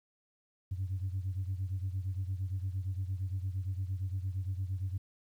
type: beating tone pair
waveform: sine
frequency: 92.5 / 101.2 Hz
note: F#2 / G#2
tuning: 0 / -44 cents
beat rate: 8.7 Hz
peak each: -33 / -37 dBFS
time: 0.71-4.98 s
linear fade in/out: 10 ms
effects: tanh soft clip ceiling -28 dBFS + 11-bit